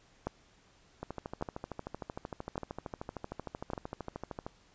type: two click trains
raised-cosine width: 1 ms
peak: -24 / -19 dBFS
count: 46 / 4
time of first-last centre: 1.03-4.465 / 0.27-3.734 s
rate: 13.1 / 0.866 Hz
effects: pink hiss -64 dBFS RMS until 4.74 s + resampled to 16000 Hz